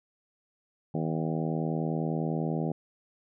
harmonic tone with a mistuned harmonic, 80 Hz, D#2, 49 cents sharp, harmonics 2 / 3 / 4 / 5 / 6 / 7 / 8 / 9 / 10, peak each -30 / -34 / -36 / -38 / -40 / -41 / -42 / -43 / -44 dBFS, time 0.94-2.72 s, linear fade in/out 5 ms, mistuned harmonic 10, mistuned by -21 cents, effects none

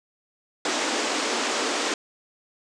pink band-pass noise, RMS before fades -26 dBFS, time 0.65-1.94 s, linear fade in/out 2 ms, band 250 to 8000 Hz, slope 48 dB/octave, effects none

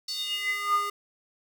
square tone with high-pass filter sweep, 407.9 Hz, G#4, 31 cents flat, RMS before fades -29 dBFS, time 0.08-0.9 s, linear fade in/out 5 ms, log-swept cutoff 4800 to 870 Hz, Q 7.7, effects none

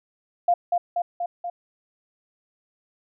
sine tone with echo, 700 Hz, F5, 4 cents sharp, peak -15 dBFS, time 0.48-0.54 s, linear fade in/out 5 ms, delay 240 ms, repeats 4, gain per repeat -3 dB, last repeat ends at 1.5 s, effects none

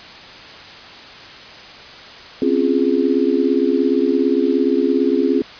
sine chord, Db major seventh, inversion third, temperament just, 259.9 / 277.2 / 346.5 / 415.8 Hz, C4 / Db4 / F4 / Ab4, -11 / 0 / -14 / +2 cents, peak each -19 dBFS, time 2.42-5.42 s, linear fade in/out 2 ms, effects white hiss -37 dBFS RMS until 5.59 s + resampled to 11025 Hz

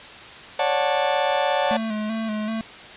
40% pulse chord, D major seventh, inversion third, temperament just, 550.6 / 587.3 / 734.2 / 881 Hz, C#5 / D5 / F#5 / A5, -12 / 0 / -14 / +2 cents, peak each -24 dBFS, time 0.59-1.77 s, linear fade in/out 5 ms
square tone with vibrato, 218.1 Hz, A3, 15 cents flat, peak -25 dBFS, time 1.71-2.61 s, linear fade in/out 0 ms, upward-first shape square, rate 2.6 Hz, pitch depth 38 cents each way
effects white hiss -40 dBFS RMS until 2.96 s + resampled to 8000 Hz

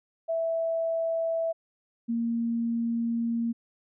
sine tone pair in turn, 658 / 232.2 Hz, E5 / A#3, -3 / -7 cents, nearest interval octave + tritone, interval 1804 cents, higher first, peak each -25 dBFS, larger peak neither, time 0.28-1.53 / 2.08-3.53 s, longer second, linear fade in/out 20 ms, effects none

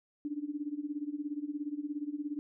sine tone with tremolo, 293.7 Hz, D4, in tune, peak -31 dBFS, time 0.25-2.39 s, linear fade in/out 0 ms, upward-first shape sine, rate 17 Hz, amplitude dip 85%, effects none

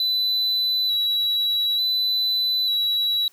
triangle tone with vibrato, 3951 Hz, B7, in tune, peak -18 dBFS, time 0-3.28 s, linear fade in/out 2 ms, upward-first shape square, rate 0.56 Hz, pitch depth 21 cents each way, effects white hiss -57 dBFS RMS until 3.32 s

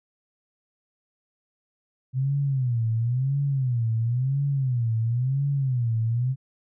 sine tone with vibrato, 126.1 Hz, B2, 36 cents sharp, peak -21 dBFS, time 2.13-6.36 s, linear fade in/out 50 ms, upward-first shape sine, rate 0.97 Hz, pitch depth 200 cents each way, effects none

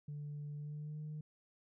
sine tone with pitch glide, 146.83 to 152.27 Hz, D3 to D#3, 0 to -37 cents, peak -40 dBFS, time 0.08-1.21 s, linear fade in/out 5 ms, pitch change +63 cents, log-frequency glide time 0.55-1.01 s, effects tanh soft clip ceiling -39 dBFS

